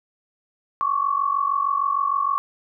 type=tone pair together; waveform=sine; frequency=1096 / 1142.5 Hz; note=C#6 / D6; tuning=-20 / -48 cents; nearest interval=minor second; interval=72 cents; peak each=-22 dBFS; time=0.81-2.38 s; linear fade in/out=0 ms; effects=none